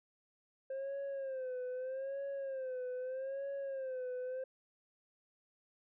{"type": "tone with vibrato", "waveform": "sine", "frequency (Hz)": 528, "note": "C5", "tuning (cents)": 16, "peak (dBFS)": -35, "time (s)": [0.7, 4.44], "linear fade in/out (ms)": 5, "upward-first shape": "sine", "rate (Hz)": 0.8, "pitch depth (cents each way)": 89, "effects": ["tanh soft clip ceiling -37 dBFS"]}